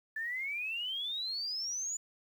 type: exponential sweep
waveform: sine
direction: up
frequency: 1738 to 7040 Hz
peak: -34 dBFS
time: 0.16-1.97 s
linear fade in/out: 5 ms
effects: 10-bit